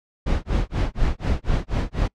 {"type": "noise with tremolo", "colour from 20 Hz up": "brown", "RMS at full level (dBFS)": -19, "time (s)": [0.26, 2.08], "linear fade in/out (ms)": 10, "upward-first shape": "sine", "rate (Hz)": 4.1, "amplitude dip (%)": 100, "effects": ["noise-tail reverb RT60 0.1 s tail -25 dB re dry", "low-pass 5000 Hz 12 dB/octave"]}